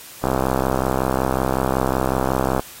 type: click train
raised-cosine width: 1 ms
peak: -5 dBFS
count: 155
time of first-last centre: 0.24-2.595 s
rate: 65.4 Hz
effects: white hiss -40 dBFS RMS until 2.8 s + AAC 48 kbps